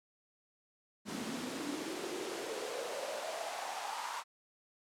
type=noise with high-pass filter sweep; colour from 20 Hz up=pink; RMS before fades=-40 dBFS; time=1.05-4.24 s; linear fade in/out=50 ms; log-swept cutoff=210 to 1000 Hz; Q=4.7; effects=low-pass 9000 Hz 12 dB/octave